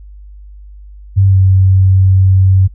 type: tone with pitch glide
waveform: sine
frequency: 97.2 to 94.87 Hz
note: G2 to F#2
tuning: -14 to +44 cents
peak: -5 dBFS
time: 1.16-2.68 s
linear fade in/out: 20 ms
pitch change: -42 cents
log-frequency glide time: 1.27-1.38 s
effects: noise-tail reverb RT60 0.1 s tail -22 dB re dry + added 50 Hz sine -31 dBFS peak until 2.74 s